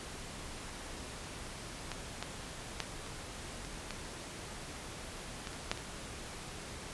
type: clicks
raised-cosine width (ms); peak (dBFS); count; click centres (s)
0.2; -21 / -19 / -15 / -30 / -27 / -21 / -23 / -29 / -13 / -26; 10; 1.917 / 2.226 / 2.803 / 3.064 / 3.649 / 3.907 / 5.472 / 5.531 / 5.715 / 5.775
effects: pink hiss -45 dBFS RMS until 6.93 s + resampled to 24000 Hz